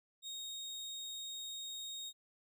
30% pulse tone, 3729 Hz, A#7, in tune, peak -40 dBFS, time 0.22-2.13 s, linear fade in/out 50 ms, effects none

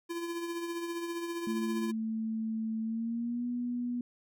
square tone with tremolo, 340 Hz, F4, 46 cents flat, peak -33 dBFS, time 0.09-1.92 s, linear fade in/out 20 ms, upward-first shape triangle, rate 15 Hz, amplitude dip 50%
sine tone with pitch glide, 221.8 to 243.3 Hz, A3 to B3, +14 to -26 cents, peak -31 dBFS, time 1.47-4.01 s, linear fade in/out 2 ms, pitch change +160 cents, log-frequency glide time 2.82-3.46 s
effects none

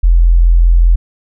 sine tone, 42.59 Hz, F1, 43 cents flat, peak -4 dBFS, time 0.03-0.96 s, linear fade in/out 10 ms, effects none

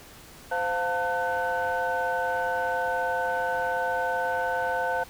sine tone cluster, 516 / 705 / 895 / 1507 Hz, C5 / F5 / A5 / F#6, -24 / +16 / +29 / +31 cents, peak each -29 dBFS, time 0.51-5.04 s, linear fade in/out 10 ms, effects tanh soft clip ceiling -18 dBFS + pink hiss -48 dBFS RMS until 5.09 s

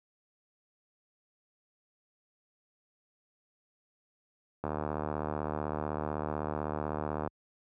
click train, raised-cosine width 1 ms, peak -19 dBFS, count 201, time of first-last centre 4.64-7.275 s, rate 75.9 Hz, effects high-pass 60 Hz 12 dB/octave

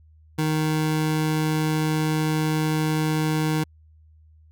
25% pulse tone, 155.56 Hz, D#3, in tune, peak -17 dBFS, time 0.38-3.64 s, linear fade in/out 10 ms, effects added 78 Hz sine -50 dBFS peak until 4.51 s

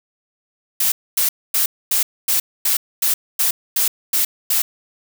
blue noise bursts, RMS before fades -17 dBFS, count 11, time 0.8-4.62 s, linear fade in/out 5 ms, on 120 ms, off 250 ms, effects none

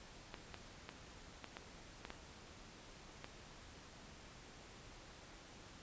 clicks, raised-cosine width 0.3 ms, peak -30 dBFS, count 8, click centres 0.342 / 0.543 / 0.891 / 1.443 / 1.569 / 2.051 / 2.104 / 3.244 s, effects pink hiss -57 dBFS RMS until 5.82 s + resampled to 16000 Hz

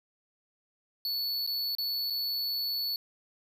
square tone with dropouts, 4435 Hz, C#8, in tune, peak -30 dBFS, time 1.05-2.96 s, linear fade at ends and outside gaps 1 ms, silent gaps 1.465-1.474 / 1.751-1.784 / 2.1-2.105 s, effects none

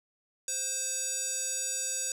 square tone with band-pass filter, 523.3 Hz, C5, in tune, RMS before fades -33 dBFS, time 0.48-2.12 s, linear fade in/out 2 ms, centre 7400 Hz, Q 6.1, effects none

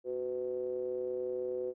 triangle ring-modulated tone, 64.7 Hz, C2, 19 cents flat, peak -28 dBFS, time 0.04-1.74 s, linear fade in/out 50 ms, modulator 437 Hz, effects none

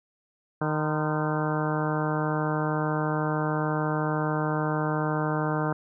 harmonic tone with a mistuned harmonic, 153.7 Hz, D#3, 21 cents flat, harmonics 1 / 2 / 3 / 4 / 5 / 6 / 7 / 8 / 9 / 10, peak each -28 / -31 / -33 / -34 / -35 / -36 / -36 / -37 / -38 / -38 dBFS, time 0.61-5.73 s, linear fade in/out 5 ms, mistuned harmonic 7, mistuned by -68 cents, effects none

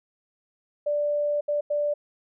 sine tone bursts at uneven times, 587.3 Hz, D5, in tune, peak -22 dBFS, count 3, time 0.86-1.41 / 1.48-1.61 / 1.7-1.94 s, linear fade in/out 10 ms, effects none

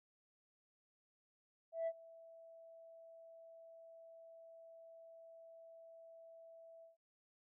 sine tone with ADSR envelope, 659.3 Hz, E5, in tune, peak -33 dBFS, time 1.72-6.97 s, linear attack 150 ms, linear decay 54 ms, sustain -23 dB, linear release 140 ms, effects tanh soft clip ceiling -34 dBFS

